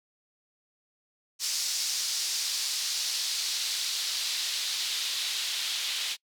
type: noise with band-pass filter sweep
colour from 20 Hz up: white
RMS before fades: -31 dBFS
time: 1.39-6.17 s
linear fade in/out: 50 ms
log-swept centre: 5300 to 3500 Hz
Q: 1.9
effects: noise-tail reverb RT60 0.1 s tail -26 dB re dry